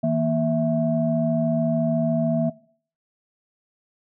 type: tone cluster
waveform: sine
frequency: 160.5 / 234.3 / 657 Hz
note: E3 / A#3 / E5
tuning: -46 / +9 / -6 cents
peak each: -24 / -22 / -22 dBFS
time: 0.03-2.5 s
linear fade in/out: 10 ms
effects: noise-tail reverb RT60 0.5 s tail -20 dB re dry + tanh soft clip ceiling -9 dBFS